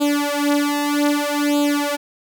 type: tone with flanger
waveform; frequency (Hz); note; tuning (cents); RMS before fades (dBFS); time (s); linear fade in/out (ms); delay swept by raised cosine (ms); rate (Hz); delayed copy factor
sawtooth; 290.5; D4; -19; -19; 0-1.97; 20; 0.26 to 4.56; 0.63; +1
effects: none